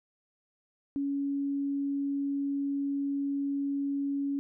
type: tone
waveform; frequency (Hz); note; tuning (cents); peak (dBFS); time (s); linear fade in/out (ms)
sine; 280; C#4; +18; -28; 0.96-4.39; 0
effects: none